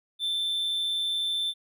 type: tone with amplitude modulation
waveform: triangle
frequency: 3544 Hz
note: A7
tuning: 12 cents sharp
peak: -23 dBFS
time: 0.19-1.54 s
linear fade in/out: 50 ms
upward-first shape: sine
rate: 174 Hz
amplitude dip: 30%
effects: none